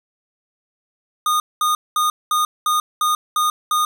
square tone bursts, 1228 Hz, D#6, 23 cents flat, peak -16 dBFS, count 8, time 1.26-3.85 s, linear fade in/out 2 ms, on 140 ms, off 210 ms, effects none

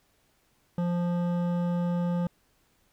triangle tone with hard clipping, 174.61 Hz, F3, in tune, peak -27 dBFS, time 0.78-2.27 s, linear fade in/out 2 ms, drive 16 dB, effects pink hiss -68 dBFS RMS until 2.92 s

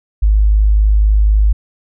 sine tone, 52 Hz, G#1, 3 cents sharp, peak -7 dBFS, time 0.22-1.53 s, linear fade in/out 10 ms, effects none

